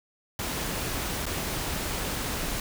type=noise with dropouts; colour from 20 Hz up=pink; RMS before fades=-31 dBFS; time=0.39-2.6 s; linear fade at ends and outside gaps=2 ms; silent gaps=1.257-1.264 s; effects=none